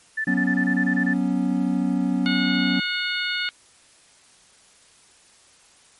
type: tone bursts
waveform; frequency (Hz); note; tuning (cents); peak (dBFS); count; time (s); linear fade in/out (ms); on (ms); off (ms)
sine; 1760; A6; 0; -22; 10; 0.17-1.137; 10; 76; 23
type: chord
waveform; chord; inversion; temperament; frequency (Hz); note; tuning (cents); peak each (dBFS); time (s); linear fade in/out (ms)
triangle; F# suspended fourth; none; equal with one note detuned; 185 / 243.7 / 277.2; F#3 / B3 / C#4; 0 / -23 / 0; -22; 0.27-2.8; 5
type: harmonic tone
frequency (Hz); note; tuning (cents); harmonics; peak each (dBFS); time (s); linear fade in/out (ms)
725; F#5; -35; 2 / 3 / 4 / 5 / 6; -27 / -29 / -30 / -31 / -32; 2.26-3.49; 0
effects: white hiss -54 dBFS RMS until 5.99 s + MP3 48 kbps